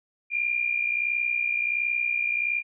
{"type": "tone with amplitude modulation", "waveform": "sine", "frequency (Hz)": 2400, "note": "D7", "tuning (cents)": 37, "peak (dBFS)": -20, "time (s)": [0.3, 2.63], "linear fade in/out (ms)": 50, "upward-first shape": "sine", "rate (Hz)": 61.4, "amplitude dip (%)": 70, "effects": []}